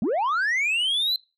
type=linear sweep; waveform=sine; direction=up; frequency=179 to 4109 Hz; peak=-18 dBFS; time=0.02-1.16 s; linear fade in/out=2 ms; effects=noise-tail reverb RT60 0.3 s tail -26 dB re dry + tanh soft clip ceiling -20 dBFS